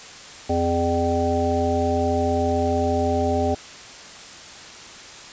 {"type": "harmonic tone with a mistuned harmonic", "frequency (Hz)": 85.6, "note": "F2", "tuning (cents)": -34, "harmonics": [1, 3, 5, 7, 9], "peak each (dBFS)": [-25, -25, -25, -25, -25], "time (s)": [0.49, 3.55], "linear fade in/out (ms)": 10, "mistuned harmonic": 5, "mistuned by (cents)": -56, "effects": ["white hiss -40 dBFS RMS until 5.32 s", "resampled to 16000 Hz"]}